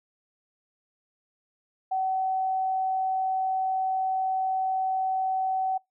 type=tone; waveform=sine; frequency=758 Hz; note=F#5; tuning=42 cents sharp; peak=-24 dBFS; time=1.91-5.78 s; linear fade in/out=10 ms; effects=noise-tail reverb RT60 0.2 s tail -26 dB re dry